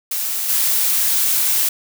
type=noise with level steps; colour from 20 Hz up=blue; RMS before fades=-22 / -17 dBFS; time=0.11-1.69 s; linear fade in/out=5 ms; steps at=0.48 s; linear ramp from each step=20 ms; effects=none